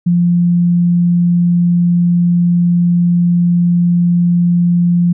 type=tone; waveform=sine; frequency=174.1 Hz; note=F3; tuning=5 cents flat; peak=-8 dBFS; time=0.06-5.13 s; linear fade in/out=10 ms; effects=none